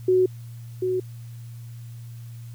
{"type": "tone with echo", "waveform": "sine", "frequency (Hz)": 370, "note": "F#4", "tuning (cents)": 0, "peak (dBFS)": -15, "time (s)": [0.08, 0.26], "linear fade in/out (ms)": 5, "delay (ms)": 740, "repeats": 1, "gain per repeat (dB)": -6, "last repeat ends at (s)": 1, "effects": ["added 117 Hz sine -36 dBFS peak until 2.54 s", "white hiss -56 dBFS RMS until 2.54 s"]}